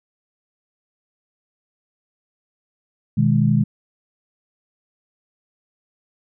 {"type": "chord", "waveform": "sine", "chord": "G# minor", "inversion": "first", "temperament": "equal with one note detuned", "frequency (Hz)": [123.83, 155.56, 207.7], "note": ["B2", "D#3", "G#3"], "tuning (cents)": [5, 0, 0], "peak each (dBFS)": -18, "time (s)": [3.17, 3.64], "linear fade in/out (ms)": 10, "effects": []}